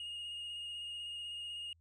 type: tone with vibrato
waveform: sine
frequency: 2855 Hz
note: F7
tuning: 37 cents sharp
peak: -38 dBFS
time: 0-1.73 s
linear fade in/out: 2 ms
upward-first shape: square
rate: 16 Hz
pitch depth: 12 cents each way
effects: tanh soft clip ceiling -40 dBFS + added 83 Hz sine -66 dBFS peak until 1.8 s